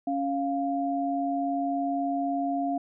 sine tone pair together, 277.9 / 698.5 Hz, C#4 / F5, +4 / 0 cents, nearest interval octave + major third, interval 1596 cents, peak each -28 dBFS, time 0.07-2.78 s, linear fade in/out 5 ms, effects none

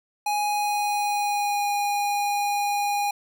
square tone with pitch glide, 830.6 to 817.3 Hz, G#5 to G#5, 0 to -28 cents, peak -23 dBFS, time 0.26-3.11 s, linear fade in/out 5 ms, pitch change -28 cents, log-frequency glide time 0.45-1.7 s, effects none

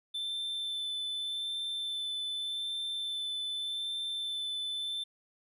triangle tone with vibrato, 3535 Hz, A7, 7 cents sharp, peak -32 dBFS, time 0.14-5.04 s, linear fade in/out 10 ms, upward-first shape sine, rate 0.84 Hz, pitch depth 12 cents each way, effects none

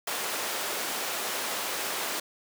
pink high-pass noise, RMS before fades -32 dBFS, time 0.07-2.2 s, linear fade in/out 5 ms, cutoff 490 Hz, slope 12 dB/octave, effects none

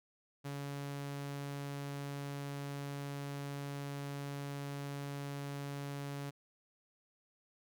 sawtooth tone, 141.4 Hz, C#3, 35 cents sharp, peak -36 dBFS, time 0.44-6.31 s, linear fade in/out 20 ms, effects none

